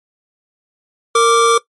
square tone pair together, 461.9 / 1174.7 Hz, A#4 / D6, -16 / 0 cents, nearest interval octave + major third, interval 1616 cents, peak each -12 dBFS, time 1.15-1.58 s, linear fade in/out 5 ms, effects noise-tail reverb RT60 0.1 s tail -18 dB re dry + MP3 48 kbps

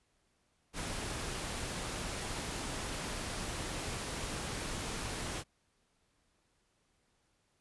pink noise, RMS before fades -39 dBFS, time 0.73-5.44 s, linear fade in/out 50 ms, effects pink hiss -75 dBFS RMS until 7.6 s + resampled to 24000 Hz

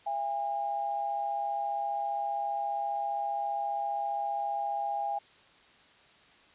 sine tone pair together, 676 / 811 Hz, E5 / G#5, +43 / -41 cents, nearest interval minor third, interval 316 cents, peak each -37 / -30 dBFS, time 0.06-5.19 s, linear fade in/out 10 ms, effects white hiss -59 dBFS RMS until 6.54 s + resampled to 8000 Hz

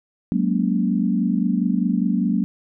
sine tone cluster, 187 / 211.6 / 236.9 / 283.9 Hz, F#3 / G#3 / A#3 / C#4, +19 / +33 / +28 / +41 cents, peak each -21 / -24 / -22 / -26 dBFS, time 0.32-2.44 s, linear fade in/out 0 ms, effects none

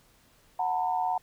sine tone cluster, 737 / 901 / 979 Hz, F#5 / A5 / B5, -7 / +41 / -15 cents, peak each -28 / -29 / -36 dBFS, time 0.59-1.18 s, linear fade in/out 5 ms, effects pink hiss -62 dBFS RMS until 1.22 s

